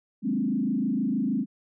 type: tone with frequency modulation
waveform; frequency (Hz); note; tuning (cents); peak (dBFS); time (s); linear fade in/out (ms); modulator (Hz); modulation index
sine; 237.1; A#3; +30; -23; 0.22-1.46; 50; 26.4; 1.8
effects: none